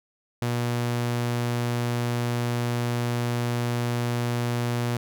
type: tone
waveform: sawtooth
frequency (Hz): 120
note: B2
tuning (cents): -49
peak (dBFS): -20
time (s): 0.42-4.97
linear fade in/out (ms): 0
effects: none